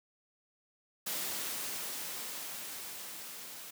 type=noise with level ramp; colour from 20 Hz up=white; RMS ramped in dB=-36 to -47 dBFS; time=1.06-3.71 s; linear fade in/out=10 ms; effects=high-pass 150 Hz 12 dB/octave